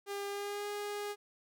sawtooth tone with pitch glide, 401.9 to 411.8 Hz, G4 to G#4, +43 to -15 cents, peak -33 dBFS, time 0.06-1.16 s, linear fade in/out 50 ms, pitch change +42 cents, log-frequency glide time 0.28-0.68 s, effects none

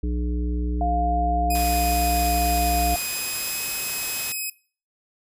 harmonic tone, 60.3 Hz, B1, 41 cents flat, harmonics 1 / 3 / 5 / 7, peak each -23 / -32 / -31 / -37 dBFS, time 0.03-2.95 s, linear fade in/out 5 ms
sine tone, 703 Hz, F5, 11 cents sharp, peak -22 dBFS, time 0.81-2.96 s, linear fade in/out 2 ms
5% pulse tone with pitch glide, 2489 to 2540 Hz, D#7 to D#7, 0 to +35 cents, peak -18 dBFS, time 1.5-4.5 s, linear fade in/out 5 ms, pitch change +35 cents, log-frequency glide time 2.89-3.61 s
white low-pass noise, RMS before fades -35 dBFS, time 1.55-4.32 s, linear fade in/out 0 ms, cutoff 9600 Hz, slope 48 dB/octave
effects noise-tail reverb RT60 0.4 s tail -21 dB re dry

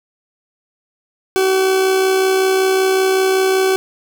40% pulse tone with amplitude modulation, 380 Hz, F#4, 46 cents sharp, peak -10 dBFS, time 1.36-3.76 s, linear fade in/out 0 ms, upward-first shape sine, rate 65.3 Hz, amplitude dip 30%, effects none

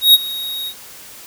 square tone with ADSR envelope, 3774 Hz, A#7, 21 cents sharp, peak -4 dBFS, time 0.01-0.74 s, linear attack 130 ms, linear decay 30 ms, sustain -19 dB, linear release 66 ms, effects white hiss -38 dBFS RMS until 1.26 s

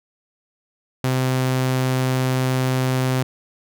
sawtooth tone, 129.4 Hz, C3, 19 cents flat, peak -14 dBFS, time 1.04-3.23 s, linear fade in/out 2 ms, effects none

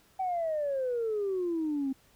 sine exponential sweep, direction down, 768 to 262.5 Hz, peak -27 dBFS, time 0.19-1.93 s, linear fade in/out 10 ms, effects tanh soft clip ceiling -24 dBFS + pink hiss -63 dBFS RMS until 2.15 s

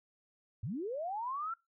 sine linear sweep, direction up, 87.31 to 1375 Hz, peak -35 dBFS, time 0.63-1.54 s, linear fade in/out 5 ms, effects noise-tail reverb RT60 0.2 s tail -22 dB re dry

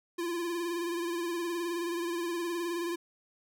square tone with vibrato, 343.1 Hz, F4, 31 cents flat, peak -32 dBFS, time 0.18-2.96 s, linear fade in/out 10 ms, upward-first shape sine, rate 19 Hz, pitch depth 46 cents each way, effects none

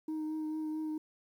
sine tone with vibrato, 311.1 Hz, D#4, in tune, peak -31 dBFS, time 0.08-0.98 s, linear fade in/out 5 ms, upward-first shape triangle, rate 4.5 Hz, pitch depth 18 cents each way, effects tanh soft clip ceiling -33 dBFS + 11-bit

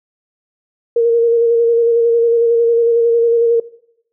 sine tone with vibrato, 465.5 Hz, A#4, 2 cents flat, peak -9 dBFS, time 0.96-3.6 s, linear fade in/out 5 ms, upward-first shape square, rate 11 Hz, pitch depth 18 cents each way, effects noise-tail reverb RT60 0.7 s tail -19 dB re dry

